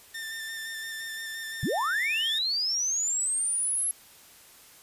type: tone with vibrato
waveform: sawtooth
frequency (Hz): 1792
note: A6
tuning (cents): +31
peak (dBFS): -31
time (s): 0.14-2.39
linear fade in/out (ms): 10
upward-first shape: square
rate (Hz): 5.8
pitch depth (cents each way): 15
type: linear sweep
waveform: sine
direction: up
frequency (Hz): 98 to 11220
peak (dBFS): -25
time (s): 1.63-3.91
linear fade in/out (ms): 0
effects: white hiss -53 dBFS RMS until 4.82 s + resampled to 32000 Hz